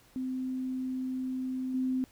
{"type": "tone with level steps", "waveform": "sine", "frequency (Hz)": 258.2, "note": "C4", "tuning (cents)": -23, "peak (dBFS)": [-31, -27], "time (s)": [0.16, 2.04], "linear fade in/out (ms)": 0, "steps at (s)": 1.74, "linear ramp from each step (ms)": 5, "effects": ["pink hiss -61 dBFS RMS until 2.11 s"]}